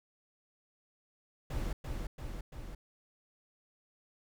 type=noise with echo; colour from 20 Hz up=brown; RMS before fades=-35 dBFS; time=1.5-1.73 s; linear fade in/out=5 ms; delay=340 ms; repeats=3; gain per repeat=-3 dB; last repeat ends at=2.75 s; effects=none